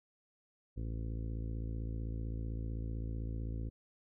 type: harmonic tone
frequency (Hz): 55.7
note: A1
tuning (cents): +22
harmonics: 1 / 2 / 3 / 4 / 5 / 6 / 7 / 8 / 9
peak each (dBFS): -38 / -41 / -53 / -50 / -50 / -55 / -58 / -61 / -59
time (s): 0.76-3.7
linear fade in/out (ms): 20
effects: none